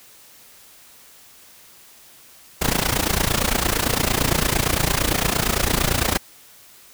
pink noise with amplitude modulation, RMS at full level -17 dBFS, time 2.61-6.18 s, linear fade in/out 10 ms, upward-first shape sine, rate 28.8 Hz, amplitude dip 85%, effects white hiss -48 dBFS RMS until 6.93 s

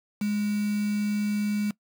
sine tone with quantisation, 207.7 Hz, G#3, in tune, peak -24 dBFS, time 0.21-1.71 s, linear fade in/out 5 ms, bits 6, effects noise-tail reverb RT60 0.1 s tail -21 dB re dry

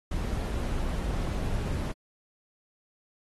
brown noise, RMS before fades -30 dBFS, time 0.11-1.92 s, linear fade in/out 5 ms, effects AAC 32 kbps

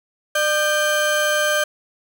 35% pulse tone pair together, 601.1 / 1568 Hz, D5 / G6, +40 / 0 cents, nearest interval octave + perfect fourth, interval 1660 cents, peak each -18 dBFS, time 0.35-1.64 s, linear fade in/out 5 ms, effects none

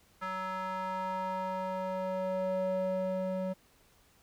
square tone with band-pass filter sweep, 187.1 Hz, F#3, 20 cents sharp, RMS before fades -34 dBFS, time 0.21-3.54 s, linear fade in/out 20 ms, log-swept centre 1300 to 420 Hz, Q 2.8, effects pink hiss -65 dBFS RMS until 4.22 s

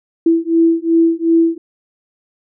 sine beating tone pair, 329.6 / 332.3 Hz, E4 / E4, 0 / +14 cents, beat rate 2.7 Hz, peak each -13 dBFS, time 0.26-1.58 s, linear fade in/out 5 ms, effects none

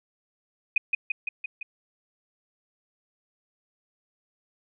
sine tone with echo, 2489 Hz, D#7, in tune, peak -17 dBFS, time 0.76-0.78 s, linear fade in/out 5 ms, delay 170 ms, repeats 5, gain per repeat -3 dB, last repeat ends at 1.63 s, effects none

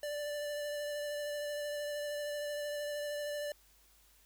square tone with vibrato, 587.3 Hz, D5, in tune, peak -37 dBFS, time 0.03-3.52 s, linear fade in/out 2 ms, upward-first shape sine, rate 13 Hz, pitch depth 14 cents each way, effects added 50 Hz sine -68 dBFS peak until 4.25 s + white hiss -66 dBFS RMS until 4.25 s

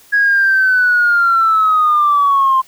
sine linear sweep, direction down, 1664 to 1042 Hz, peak -8 dBFS, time 0.12-2.62 s, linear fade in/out 20 ms, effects tanh soft clip ceiling -4 dBFS + white hiss -46 dBFS RMS until 2.67 s

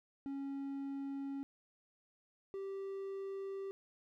triangle tone pair in turn, 276 / 390.3 Hz, C#4 / G4, -7 / -8 cents, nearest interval tritone, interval 599 cents, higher second, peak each -37 / -38 dBFS, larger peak first, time 0.26-1.43 / 2.54-3.71 s, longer neither, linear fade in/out 0 ms, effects none

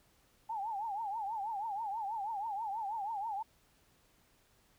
sine tone with vibrato, 848 Hz, G#5, 36 cents sharp, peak -35 dBFS, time 0.49-3.43 s, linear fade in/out 10 ms, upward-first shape triangle, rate 6.2 Hz, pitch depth 180 cents each way, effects pink hiss -69 dBFS RMS until 4.78 s

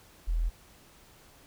sine tone, 41.2 Hz, E1, in tune, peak -25 dBFS, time 0.27-0.5 s, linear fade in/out 20 ms, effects pink hiss -57 dBFS RMS until 1.46 s

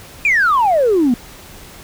sine exponential sweep, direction down, 2489 to 229 Hz, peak -9 dBFS, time 0.25-1.14 s, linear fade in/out 2 ms, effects tanh soft clip ceiling -7 dBFS + pink hiss -38 dBFS RMS until 1.83 s

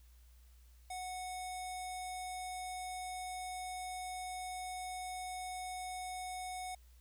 square tone with low-pass filter, 736 Hz, F#5, 9 cents flat, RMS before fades -43 dBFS, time 0.9-6.75 s, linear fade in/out 5 ms, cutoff 10000 Hz, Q 3, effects added 60 Hz sine -58 dBFS peak until 7 s + white hiss -71 dBFS RMS until 7 s

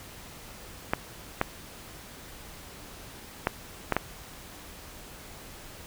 clicks, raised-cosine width 0.5 ms, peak -8 dBFS, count 5, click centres 0.935 / 1.414 / 3.471 / 3.923 / 3.966 s, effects pink hiss -46 dBFS RMS until 5.86 s

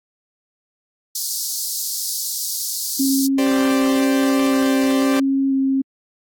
pink high-pass noise, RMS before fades -24 dBFS, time 1.15-3.27 s, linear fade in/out 5 ms, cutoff 4400 Hz, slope 48 dB/octave
sine tone with vibrato, 270 Hz, C#4, 45 cents flat, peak -15 dBFS, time 2.99-5.82 s, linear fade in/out 10 ms, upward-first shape square, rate 0.99 Hz, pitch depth 9 cents each way
sawtooth chord, G suspended fourth, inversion none, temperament equal, 392 / 523.3 / 587.3 Hz, G4 / C5 / D5, 0 / 0 / 0 cents, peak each -21 dBFS, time 3.38-5.2 s, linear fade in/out 5 ms
effects AAC 64 kbps

